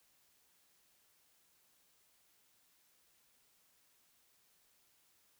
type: silence
effects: white hiss -72 dBFS RMS until 5.39 s